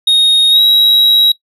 triangle tone with pitch glide, 3729 to 3854 Hz, A#7 to B7, 0 to -43 cents, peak -4 dBFS, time 0.07-1.32 s, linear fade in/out 5 ms, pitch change +57 cents, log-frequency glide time 0.5-0.61 s, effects noise-tail reverb RT60 0.1 s tail -18 dB re dry

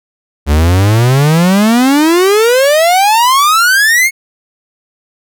45% pulse exponential sweep, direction up, 70 to 2208 Hz, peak -6 dBFS, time 0.46-4.11 s, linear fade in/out 50 ms, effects none

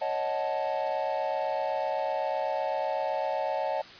triangle chord, D# half-diminished seventh, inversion third, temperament equal with one note detuned, 554.4 / 622.3 / 740 / 876.4 Hz, C#5 / D#5 / F#5 / A5, 0 / 0 / 0 / -7 cents, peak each -31 / -30 / -32 / -31 dBFS, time 0.01-3.82 s, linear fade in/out 10 ms, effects white hiss -47 dBFS RMS until 3.99 s + resampled to 11025 Hz

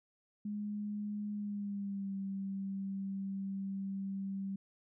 sine tone with pitch glide, 207.7 to 194.91 Hz, G#3 to G3, 0 to -10 cents, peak -36 dBFS, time 0.45-4.56 s, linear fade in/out 5 ms, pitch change -110 cents, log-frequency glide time 1.33-2.15 s, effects none

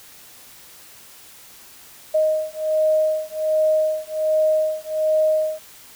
sine beating tone pair, 622.3 / 623.6 Hz, D#5 / D#5, 0 / +4 cents, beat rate 1.3 Hz, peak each -20 dBFS, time 2.14-5.59 s, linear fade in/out 10 ms, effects white hiss -45 dBFS RMS until 5.95 s

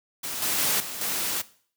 white noise with level steps, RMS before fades -32 / -26 / -24 / -35 / -28 dBFS, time 0.23-1.42 s, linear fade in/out 10 ms, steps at 0.42 / 0.58 / 0.8 / 1.01 s, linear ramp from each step 2 ms, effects noise-tail reverb RT60 0.5 s tail -18 dB re dry + high-pass 100 Hz 12 dB/octave

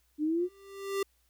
sine exponential sweep, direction up, 293.7 to 370 Hz, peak -26 dBFS, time 0.18-0.49 s, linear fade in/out 50 ms
square tone with exponential growth, 394 Hz, G4, 9 cents sharp, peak -27 dBFS, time 0.38-1.03 s, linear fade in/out 5 ms, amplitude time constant 140 ms
effects added 60 Hz sine -70 dBFS peak until 1.29 s + white hiss -72 dBFS RMS until 1.29 s

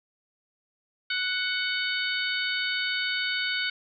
harmonic tone with a mistuned harmonic, 740 Hz, F#5, in tune, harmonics 2 / 3 / 4 / 5 / 6, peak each -30 / -32 / -33 / -34 / -35 dBFS, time 1.1-3.7 s, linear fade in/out 5 ms, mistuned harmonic 4, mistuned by +27 cents, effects none

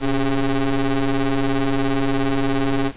35% pulse ring-modulated tone, 134.5 Hz, C3, 48 cents sharp, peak -12 dBFS, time 0-2.92 s, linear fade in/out 50 ms, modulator 143 Hz, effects pink hiss -42 dBFS RMS until 2.96 s + resampled to 8000 Hz

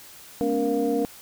sine tone cluster, 214.8 / 247.6 / 283.6 / 469.1 / 699 Hz, A3 / B3 / C#4 / A#4 / F5, -41 / +5 / +40 / +11 / +1 cents, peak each -31 / -30 / -25 / -24 / -31 dBFS, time 0.41-1.05 s, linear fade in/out 0 ms, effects tanh soft clip ceiling -10 dBFS + white hiss -46 dBFS RMS until 1.21 s

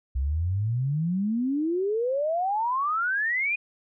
sine exponential sweep, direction up, 62.9 to 2489 Hz, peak -23 dBFS, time 0.15-3.56 s, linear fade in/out 10 ms, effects none

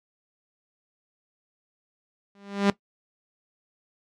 sawtooth tone with exponential growth, 200 Hz, G3, 35 cents sharp, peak -12 dBFS, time 2.35-2.7 s, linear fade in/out 2 ms, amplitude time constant 74 ms, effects noise-tail reverb RT60 0.1 s tail -17 dB re dry + low-pass 5000 Hz 12 dB/octave

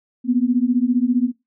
sine beating tone pair, 239 / 254 Hz, A#3 / B3, +43 / +49 cents, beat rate 15 Hz, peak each -18 dBFS, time 0.24-1.32 s, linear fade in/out 50 ms, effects noise-tail reverb RT60 0.2 s tail -18 dB re dry

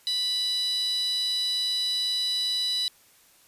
15% pulse tone with high-pass filter, 987.8 Hz, B5, in tune, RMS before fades -27 dBFS, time 0.07-2.88 s, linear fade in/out 0 ms, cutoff 4200 Hz, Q 10, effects white hiss -58 dBFS RMS until 3.47 s + resampled to 32000 Hz

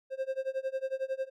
triangle tone with tremolo, 530 Hz, C5, 22 cents sharp, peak -26 dBFS, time 0.1-1.3 s, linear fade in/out 50 ms, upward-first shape sine, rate 11 Hz, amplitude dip 95%, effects none

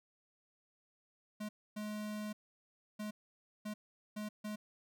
square tone bursts at uneven times, 211.3 Hz, G#3, 30 cents sharp, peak -40 dBFS, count 6, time 1.4-1.49 / 1.76-2.33 / 2.99-3.11 / 3.65-3.74 / 4.16-4.29 / 4.44-4.56 s, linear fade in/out 10 ms, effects none

